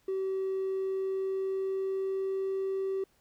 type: tone with pitch glide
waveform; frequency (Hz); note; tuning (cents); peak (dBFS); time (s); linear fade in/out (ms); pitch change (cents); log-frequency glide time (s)
triangle; 382.6 to 385.5; G4 to G4; -42 to -29; -26; 0.08-3.04; 5; +13; 0.6-2.55
effects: tanh soft clip ceiling -25 dBFS + pink hiss -69 dBFS RMS until 3.2 s